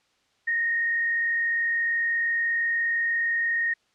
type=tone with frequency modulation; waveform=sine; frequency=1857 Hz; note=A#6; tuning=7 cents flat; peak=-22 dBFS; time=0.47-3.74 s; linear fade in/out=10 ms; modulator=39.8 Hz; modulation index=0.54; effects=white hiss -67 dBFS RMS until 3.94 s + low-pass 5000 Hz 12 dB/octave